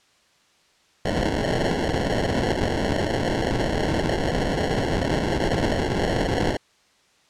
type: noise with sample-and-hold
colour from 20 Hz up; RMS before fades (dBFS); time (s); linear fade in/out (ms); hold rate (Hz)
violet; -23; 1.05-6.57; 5; 1225
effects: white hiss -60 dBFS RMS until 7.29 s + low-pass 6000 Hz 12 dB/octave